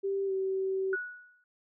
sine tone with pitch glide, 392.5 to 382.7 Hz, G4 to G4, +2 to -42 cents, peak -28 dBFS, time 0.03-0.96 s, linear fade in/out 20 ms, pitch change -44 cents, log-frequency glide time 0.26-0.32 s
sine tone with exponential decay, 1467 Hz, F#6, 15 cents flat, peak -28 dBFS, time 0.93-1.44 s, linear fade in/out 2 ms, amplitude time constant 110 ms
effects none

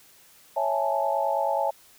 sine chord, A major seventh, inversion first, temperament equal, 554.4 / 659.3 / 830.6 / 880 Hz, C#5 / E5 / G#5 / A5, 0 / 0 / 0 / 0 cents, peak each -28 dBFS, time 0.56-1.71 s, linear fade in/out 10 ms, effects white hiss -55 dBFS RMS until 1.98 s

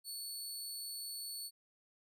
20% pulse tone, 4435 Hz, C#8, in tune, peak -36 dBFS, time 0.04-1.51 s, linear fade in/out 50 ms, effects none

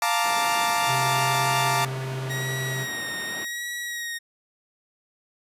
sawtooth chord, Bb major seventh, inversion second, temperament equal, 698.5 / 880 / 932.3 / 1174.7 Hz, F5 / A5 / Bb5 / D6, 0 / 0 / 0 / 0 cents, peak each -23 dBFS, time 0.02-1.85 s, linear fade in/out 2 ms
pink band-pass noise, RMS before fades -39 dBFS, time 0.24-3.45 s, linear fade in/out 5 ms, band 190 to 2600 Hz, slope 12 dB/octave
square tone with pitch glide, 130.81 to 131.8 Hz, C3 to C3, 0 to +13 cents, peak -29 dBFS, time 0.86-2.87 s, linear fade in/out 50 ms, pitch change +13 cents, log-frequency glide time 1.11-1.4 s
sawtooth tone with vibrato, 1887 Hz, A#6, 21 cents sharp, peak -26 dBFS, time 2.29-4.19 s, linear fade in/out 20 ms, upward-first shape sine, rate 0.87 Hz, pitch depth 34 cents each way
effects resampled to 32000 Hz

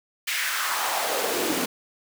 pink noise with high-pass filter sweep, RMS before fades -26 dBFS, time 0.27-1.66 s, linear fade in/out 10 ms, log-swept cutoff 2300 to 240 Hz, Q 2.4, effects none

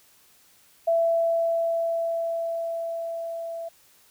sine tone with level ramp, 667 Hz, E5, 20 cents sharp, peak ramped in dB -18 to -31 dBFS, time 0.87-3.69 s, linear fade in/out 10 ms, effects white hiss -58 dBFS RMS until 4.1 s

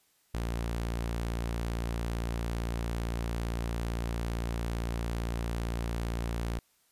sawtooth tone, 57.7 Hz, A#1, 17 cents flat, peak -27 dBFS, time 0.34-6.59 s, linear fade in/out 5 ms, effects white hiss -69 dBFS RMS until 6.91 s + resampled to 32000 Hz

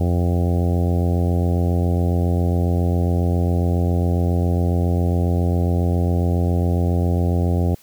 harmonic tone, 87.31 Hz, F2, in tune, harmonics 1 / 2 / 3 / 4 / 5 / 6 / 7 / 8 / 9, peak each -17 / -23 / -27 / -29 / -31 / -33 / -34 / -35 / -36 dBFS, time 0-7.75 s, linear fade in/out 5 ms, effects white hiss -51 dBFS RMS until 7.82 s

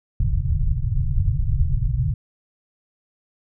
pink low-pass noise, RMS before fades -20 dBFS, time 0.2-2.14 s, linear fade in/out 5 ms, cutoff 150 Hz, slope 96 dB/octave, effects none

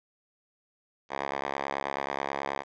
5% pulse tone with band-pass filter, 69.3 Hz, C#2, in tune, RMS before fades -33 dBFS, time 1.09-2.64 s, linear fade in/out 50 ms, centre 1200 Hz, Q 1.3, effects resampled to 16000 Hz + 9-bit

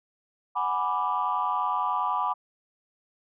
sine chord, G# half-diminished seventh, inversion third, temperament equal, 740 / 830.6 / 987.8 / 1174.7 Hz, F#5 / G#5 / B5 / D6, 0 / 0 / 0 / 0 cents, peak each -32 / -31 / -27 / -28 dBFS, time 0.55-2.34 s, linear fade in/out 20 ms, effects tanh soft clip ceiling -16 dBFS

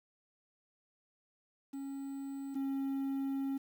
triangle tone pair in turn, 274.7 / 272.3 Hz, C#4 / C#4, -16 / -31 cents, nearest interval unison, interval 15 cents, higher first, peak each -37 / -31 dBFS, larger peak second, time 1.73-2.55 / 2.55-3.58 s, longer second, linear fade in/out 10 ms, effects 10-bit

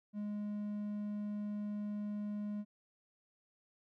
triangle tone, 207.7 Hz, G#3, in tune, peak -35 dBFS, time 0.13-2.65 s, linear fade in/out 50 ms, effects none

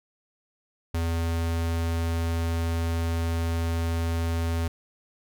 square tone, 83.2 Hz, E2, 17 cents sharp, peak -25 dBFS, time 0.94-4.68 s, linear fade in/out 5 ms, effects none

